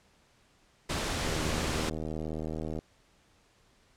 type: noise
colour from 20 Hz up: pink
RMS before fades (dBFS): -32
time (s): 0.89-1.9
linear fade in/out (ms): 10
type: click train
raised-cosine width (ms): 2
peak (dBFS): -23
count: 122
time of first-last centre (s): 1.25-2.789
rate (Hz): 78.6
effects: pink hiss -65 dBFS RMS until 3.96 s + low-pass 8000 Hz 12 dB/octave